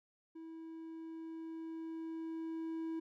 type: tone with level ramp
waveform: triangle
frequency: 325.1 Hz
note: E4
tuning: 24 cents flat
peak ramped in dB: -45 to -35 dBFS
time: 0.35-3 s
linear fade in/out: 10 ms
effects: none